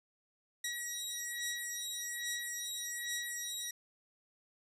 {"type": "beating tone pair", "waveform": "10% pulse", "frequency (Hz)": [1914, 1915.2], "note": ["A#6", "A#6"], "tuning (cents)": [45, 46], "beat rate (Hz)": 1.2, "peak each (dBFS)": -31, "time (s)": [0.64, 3.71], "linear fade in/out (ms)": 5, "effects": ["low-pass 12000 Hz 12 dB/octave"]}